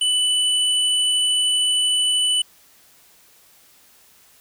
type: tone pair together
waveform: sine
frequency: 2984 / 8965 Hz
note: F#7 / C#9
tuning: +14 / +18 cents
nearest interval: octave + perfect fifth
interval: 1904 cents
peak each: -16 / -23 dBFS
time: 0.01-2.42 s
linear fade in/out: 5 ms
effects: tanh soft clip ceiling -11 dBFS + white hiss -53 dBFS RMS until 4.4 s